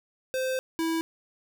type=tone pair in turn; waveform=square; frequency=519 / 326.9 Hz; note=C5 / E4; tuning=-14 / -14 cents; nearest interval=minor sixth; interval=800 cents; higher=first; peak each=-27 / -26 dBFS; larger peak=second; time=0.34-0.59 / 0.79-1.01 s; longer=first; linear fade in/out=0 ms; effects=11-bit